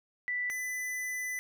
sine / square tone pair in turn, 1975.5 / 2001 Hz, B6 / B6, 0 / +22 cents, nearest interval unison, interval 22 cents, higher second, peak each -30 / -34 dBFS, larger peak first, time 0.28-0.5 / 0.5-1.39 s, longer second, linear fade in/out 0 ms, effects none

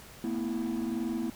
triangle chord, A suspended second, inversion none, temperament equal with one note detuned, 225.1 / 246.9 / 329.6 Hz, A3 / B3 / E4, +40 / 0 / 0 cents, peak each -31 dBFS, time 0.24-1.3 s, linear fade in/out 2 ms, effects tanh soft clip ceiling -24 dBFS + pink hiss -50 dBFS RMS until 1.35 s

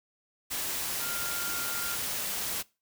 sine tone in noise, 1400 Hz, F6, 4 cents sharp, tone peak -38 dBFS, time 1-1.96 s, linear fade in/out 20 ms, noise white, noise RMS -33 dBFS, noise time 0.5-2.63 s, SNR -8 dB, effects noise-tail reverb RT60 0.3 s tail -23 dB re dry

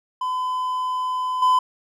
triangle tone with level steps, 1013 Hz, B5, 44 cents sharp, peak -20 / -12 dBFS, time 0.21-1.59 s, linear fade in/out 5 ms, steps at 1.42 s, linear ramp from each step 5 ms, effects none

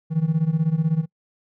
triangle tone with tremolo, 160 Hz, D#3, 49 cents sharp, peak -11 dBFS, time 0.1-1.06 s, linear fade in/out 50 ms, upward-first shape sine, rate 16 Hz, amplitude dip 90%, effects noise-tail reverb RT60 0.1 s tail -26 dB re dry + tanh soft clip ceiling -12 dBFS

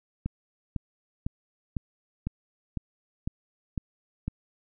click train, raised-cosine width 5 ms, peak -17 dBFS, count 9, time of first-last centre 0.26-4.28 s, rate 1.99 Hz, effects none

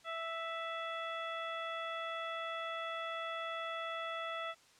harmonic tone with a mistuned harmonic, 659.3 Hz, E5, in tune, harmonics 1 / 2 / 3 / 4 / 5, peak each -43 / -41 / -46 / -49 / -48 dBFS, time 0.04-4.55 s, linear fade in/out 50 ms, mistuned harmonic 5, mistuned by +45 cents, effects white hiss -64 dBFS RMS until 4.79 s + low-pass 7000 Hz 12 dB/octave

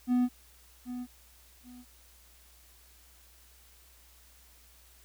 triangle tone with echo, 247.6 Hz, B3, 5 cents sharp, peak -21 dBFS, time 0.07-0.29 s, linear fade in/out 50 ms, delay 780 ms, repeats 2, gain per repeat -12 dB, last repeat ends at 1.85 s, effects added 60 Hz sine -60 dBFS peak until 5.04 s + white hiss -60 dBFS RMS until 5.04 s

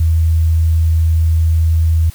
sine tone, 81.1 Hz, E2, 28 cents flat, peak -9 dBFS, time 0-2.1 s, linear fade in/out 5 ms, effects white hiss -41 dBFS RMS until 2.14 s

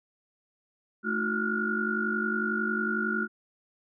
sine tone cluster, 218.6 / 315.2 / 363.8 / 1398 / 1449 Hz, A3 / D#4 / F#4 / F6 / F#6, -11 / +23 / -29 / +1 / -37 cents, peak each -31 / -40 / -35 / -31 / -31 dBFS, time 1.03-3.28 s, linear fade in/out 50 ms, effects none

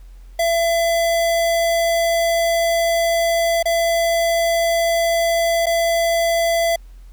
square tone with dropouts, 672 Hz, E5, 33 cents sharp, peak -16 dBFS, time 0.39-6.76 s, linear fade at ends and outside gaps 5 ms, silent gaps 3.628-3.655 / 5.659-5.666 s, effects added 43 Hz sine -37 dBFS peak until 7.12 s + pink hiss -58 dBFS RMS until 7.12 s

